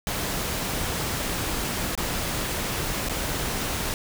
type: noise with dropouts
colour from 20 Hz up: pink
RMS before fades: -28 dBFS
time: 0.07-3.94 s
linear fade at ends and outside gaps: 1 ms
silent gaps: 1.952-1.976 / 3.087-3.095 s
effects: none